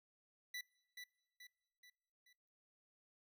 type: tone with echo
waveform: 25% pulse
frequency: 1975.5 Hz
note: B6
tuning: in tune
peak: -40 dBFS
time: 0.54-0.61 s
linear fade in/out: 5 ms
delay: 430 ms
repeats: 4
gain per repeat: -6 dB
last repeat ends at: 2.33 s
effects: noise-tail reverb RT60 1.0 s tail -25 dB re dry